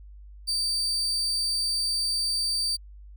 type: tone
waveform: 35% pulse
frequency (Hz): 4636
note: D8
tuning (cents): -23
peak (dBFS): -23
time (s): 0.47-2.77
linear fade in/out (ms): 20
effects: added 50 Hz sine -43 dBFS peak until 3.16 s